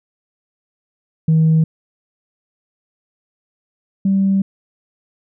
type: tone pair in turn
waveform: sine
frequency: 159.5 / 194.48 Hz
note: D#3 / G3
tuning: +43 / -13 cents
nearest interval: minor third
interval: 344 cents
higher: second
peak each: -8 / -11 dBFS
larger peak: first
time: 1.28-1.64 / 4.05-4.42 s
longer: second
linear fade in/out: 5 ms
effects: tanh soft clip ceiling -7 dBFS